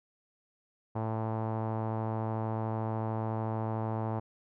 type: tone with low-pass filter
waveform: sawtooth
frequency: 110.8 Hz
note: A2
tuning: 13 cents sharp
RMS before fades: -33 dBFS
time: 0.95-4.2 s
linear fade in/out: 10 ms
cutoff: 890 Hz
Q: 2.6
effects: none